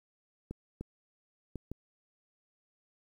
clicks, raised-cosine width 3 ms, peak -26 dBFS, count 4, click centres 0.51 / 0.81 / 1.557 / 1.716 s, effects 10-bit

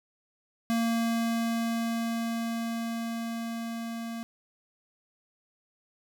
square tone with level ramp, 230 Hz, A#3, 23 cents flat, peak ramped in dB -25 to -35 dBFS, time 0.7-4.23 s, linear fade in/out 0 ms, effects none

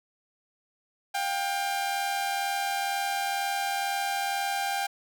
sawtooth tone pair together, 711.9 / 794 Hz, F5 / G5, +33 / +22 cents, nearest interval major second, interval 189 cents, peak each -31 / -24 dBFS, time 1.14-4.87 s, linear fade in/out 10 ms, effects none

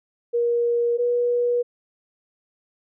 sine tone pair in turn, 474 / 483.4 Hz, A#4 / B4, +29 / -37 cents, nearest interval unison, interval 34 cents, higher second, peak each -18 dBFS, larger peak neither, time 0.33-0.98 / 0.98-1.63 s, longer neither, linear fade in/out 20 ms, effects none

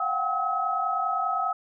sine tone cluster, 705 / 750 / 780 / 1283 Hz, F5 / F#5 / G5 / E6, +16 / +23 / -9 / -47 cents, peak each -32 / -31 / -32 / -26 dBFS, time 0-1.53 s, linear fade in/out 5 ms, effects none

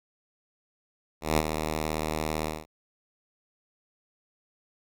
5% pulse tone with ADSR envelope, 77.78 Hz, D#2, in tune, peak -9 dBFS, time 1.21-2.66 s, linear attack 170 ms, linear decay 35 ms, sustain -8 dB, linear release 210 ms, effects none

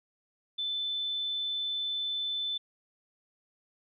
sine tone, 3520 Hz, A7, in tune, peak -30 dBFS, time 0.58-2.58 s, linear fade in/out 10 ms, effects none

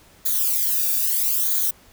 violet noise with flanger, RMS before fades -21 dBFS, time 0.25-1.71 s, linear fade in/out 10 ms, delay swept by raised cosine 0.37 to 0.98 ms, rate 0.77 Hz, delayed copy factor -0.9, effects pink hiss -52 dBFS RMS until 1.92 s

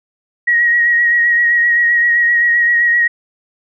sine tone with vibrato, 1896 Hz, A#6, 29 cents sharp, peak -9 dBFS, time 0.47-3.08 s, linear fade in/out 10 ms, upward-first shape sine, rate 7.7 Hz, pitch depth 25 cents each way, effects none

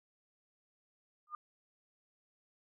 sine tone with exponential growth, 1213 Hz, D#6, 44 cents flat, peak -35 dBFS, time 1.27-1.35 s, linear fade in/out 2 ms, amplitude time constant 17 ms, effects none

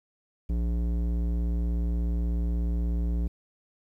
square tone with low-pass filter, 58.27 Hz, A#1, in tune, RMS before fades -27 dBFS, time 0.49-3.28 s, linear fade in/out 10 ms, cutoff 310 Hz, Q 0.72, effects 10-bit

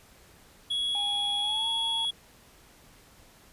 triangle tone, 3347 Hz, G#7, 13 cents sharp, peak -25 dBFS, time 0.7-2.11 s, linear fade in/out 10 ms
triangle tone with pitch glide, 818 to 902.4 Hz, G#5 to A5, -26 to +44 cents, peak -34 dBFS, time 0.95-2.05 s, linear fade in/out 0 ms, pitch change +170 cents, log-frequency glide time 1.4-1.68 s
effects pink hiss -56 dBFS RMS until 3.52 s + resampled to 32000 Hz

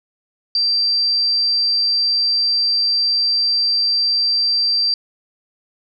sine tone, 4699 Hz, D8, in tune, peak -14 dBFS, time 0.55-4.94 s, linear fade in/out 2 ms, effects none

